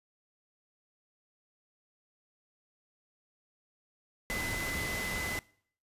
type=tone in noise; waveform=sine; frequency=2025 Hz; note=B6; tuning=43 cents sharp; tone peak=-35 dBFS; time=4.3-5.39 s; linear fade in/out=0 ms; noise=pink; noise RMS=-37 dBFS; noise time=4.3-5.39 s; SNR=-1 dB; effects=noise-tail reverb RT60 0.6 s tail -23 dB re dry + resampled to 32000 Hz